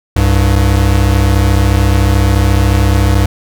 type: tone pair together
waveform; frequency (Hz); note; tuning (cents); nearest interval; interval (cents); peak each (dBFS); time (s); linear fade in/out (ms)
square; 65.41 / 99.37; C2 / G2; 0 / +24; perfect fifth; 724; -11; 0.16-3.26; 5
effects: none